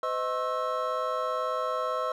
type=tone cluster; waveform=triangle; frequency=510 / 628 / 1080 / 1315 Hz; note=C5 / D#5 / C#6 / E6; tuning=-44 / +16 / -45 / -5 cents; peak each=-31 dBFS; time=0.03-2.12 s; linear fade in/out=2 ms; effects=none